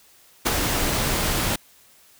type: noise with ADSR envelope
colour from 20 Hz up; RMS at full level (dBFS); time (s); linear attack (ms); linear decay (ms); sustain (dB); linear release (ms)
pink; -19; 0.45-1.56; 17; 28; -4; 6
effects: white hiss -54 dBFS RMS until 2.19 s